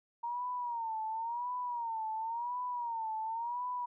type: tone with vibrato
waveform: sine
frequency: 932.3 Hz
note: A#5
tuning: in tune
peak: -34 dBFS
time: 0.23-3.86 s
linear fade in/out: 10 ms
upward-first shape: sine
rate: 0.94 Hz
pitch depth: 110 cents each way
effects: none